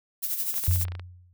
violet noise with tremolo, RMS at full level -27 dBFS, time 0.22-0.85 s, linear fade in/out 20 ms, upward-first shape sine, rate 12 Hz, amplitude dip 55%
clicks, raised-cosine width 0.3 ms, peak -25 dBFS, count 12, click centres 0.541 / 0.581 / 0.638 / 0.668 / 0.712 / 0.759 / 0.815 / 0.852 / 0.883 / 0.92 / 0.952 / 0.996 s
sine tone with exponential decay, 89.2 Hz, F2, 37 cents sharp, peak -17 dBFS, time 0.68-1.33 s, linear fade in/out 0 ms, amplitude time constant 140 ms
effects none

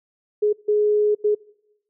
sine tone bursts at uneven times, 419.4 Hz, G#4, 17 cents sharp, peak -15 dBFS, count 3, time 0.42-0.53 / 0.68-1.15 / 1.24-1.35 s, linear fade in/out 10 ms, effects noise-tail reverb RT60 0.9 s tail -24 dB re dry

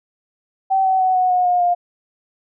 sine tone with pitch steps, 769 / 758 / 747.1 / 736.4 / 725.8 / 715.4 / 705.2 Hz, G5 / F#5 / F#5 / F#5 / F#5 / F5 / F5, -33 / +42 / +17 / -8 / -34 / +41 / +17 cents, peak -13 dBFS, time 0.7-1.75 s, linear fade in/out 20 ms, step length 150 ms, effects none

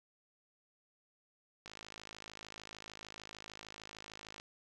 click train, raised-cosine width 0.2 ms, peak -30 dBFS, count 147, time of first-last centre 1.66-4.399 s, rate 53.3 Hz, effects none

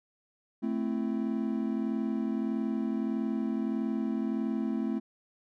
triangle chord, A minor, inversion none, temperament equal with one note detuned, 220 / 261.6 / 333.8 Hz, A3 / C4 / E4, 0 / 0 / +22 cents, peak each -29 / -31 / -34 dBFS, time 0.62-5 s, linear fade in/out 20 ms, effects none

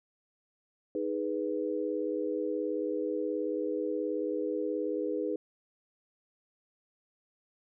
sine chord, G# minor, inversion second, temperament equal, 311.1 / 415.3 / 493.9 Hz, D#4 / G#4 / B4, 0 / 0 / 0 cents, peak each -34 dBFS, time 0.95-5.36 s, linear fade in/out 2 ms, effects none

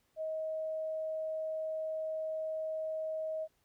sine tone, 632 Hz, D#5, 27 cents sharp, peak -34 dBFS, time 0.16-3.48 s, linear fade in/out 50 ms, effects pink hiss -75 dBFS RMS until 3.64 s

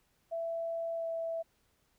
sine tone with pitch glide, 665 to 660 Hz, E5 to E5, +15 to +2 cents, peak -33 dBFS, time 0.31-1.43 s, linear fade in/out 20 ms, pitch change -13 cents, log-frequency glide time 0.96-1.06 s, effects pink hiss -73 dBFS RMS until 1.98 s

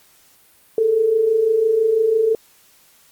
sine tone pair together, 421 / 447 Hz, G#4 / A4, +24 / +27 cents, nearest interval minor second, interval 103 cents, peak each -22 / -14 dBFS, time 0.78-2.35 s, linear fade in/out 2 ms, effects white hiss -53 dBFS RMS until 3.11 s + Opus 48 kbps

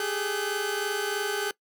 sawtooth tone cluster, 400.7 / 423.8 / 1527 Hz, G4 / G#4 / G6, +38 / +35 / -46 cents, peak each -28 dBFS, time 0-1.51 s, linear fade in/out 2 ms, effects noise-tail reverb RT60 0.1 s tail -21 dB re dry

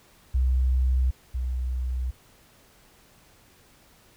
sine tone pair in turn, 63.9 / 62.95 Hz, C2 / B1, -40 / +34 cents, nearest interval unison, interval 26 cents, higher first, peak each -19 / -25 dBFS, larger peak first, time 0.34-1.11 / 1.34-2.11 s, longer neither, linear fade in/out 10 ms, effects pink hiss -57 dBFS RMS until 4.16 s

